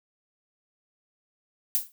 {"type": "noise with exponential decay", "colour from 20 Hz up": "violet", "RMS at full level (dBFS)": -21, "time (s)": [1.75, 1.92], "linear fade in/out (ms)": 0, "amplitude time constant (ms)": 35, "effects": []}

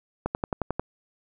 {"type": "click train", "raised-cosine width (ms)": 1, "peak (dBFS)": -12, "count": 7, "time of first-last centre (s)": [0.26, 0.796], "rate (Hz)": 11.2, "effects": []}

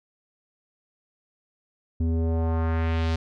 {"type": "tone with low-pass filter sweep", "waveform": "square", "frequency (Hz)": 81.7, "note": "E2", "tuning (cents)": -15, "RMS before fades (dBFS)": -24, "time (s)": [2, 3.16], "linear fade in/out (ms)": 5, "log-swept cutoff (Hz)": [250, 4900], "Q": 1.4, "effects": []}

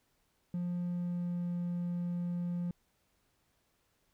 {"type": "tone with pitch glide", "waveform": "triangle", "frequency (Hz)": [176, 174.89], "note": ["F3", "F3"], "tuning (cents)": [14, 3], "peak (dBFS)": -30, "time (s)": [0.54, 2.71], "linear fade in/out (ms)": 2, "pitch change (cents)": -11, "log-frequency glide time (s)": [0.83, 1.49], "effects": ["tanh soft clip ceiling -26 dBFS", "pink hiss -75 dBFS RMS until 4.13 s"]}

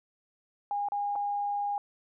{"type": "tone with dropouts", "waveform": "sine", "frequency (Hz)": 815, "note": "G#5", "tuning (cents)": -33, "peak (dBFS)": -28, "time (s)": [0.71, 1.78], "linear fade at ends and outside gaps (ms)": 1, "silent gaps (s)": [[0.886, 0.92], [1.155, 1.159]], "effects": []}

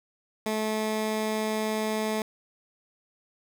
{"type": "tone", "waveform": "15% pulse", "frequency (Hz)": 216.8, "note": "A3", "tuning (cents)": -25, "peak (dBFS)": -20, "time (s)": [0.46, 2.22], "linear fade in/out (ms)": 2, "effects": []}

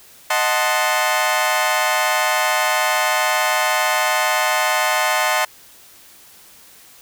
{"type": "chord", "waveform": "20% pulse", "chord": "D# diminished seventh", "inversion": "none", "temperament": "equal", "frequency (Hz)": [622.3, 740, 880, 1046.5], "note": ["D#5", "F#5", "A5", "C6"], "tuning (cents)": [0, 0, 0, 0], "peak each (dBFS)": -17, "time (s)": [0.3, 5.45], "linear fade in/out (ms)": 5, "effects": ["white hiss -46 dBFS RMS until 7.01 s"]}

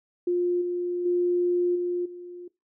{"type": "tone with level steps", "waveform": "sine", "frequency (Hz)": 353.5, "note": "F4", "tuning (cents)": 21, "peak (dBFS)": [-21, -25, -20, -24, -37], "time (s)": [0.27, 2.48], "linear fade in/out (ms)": 5, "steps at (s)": [0.61, 1.05, 1.75, 2.05], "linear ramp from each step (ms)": 10, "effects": ["noise-tail reverb RT60 0.2 s tail -20 dB re dry"]}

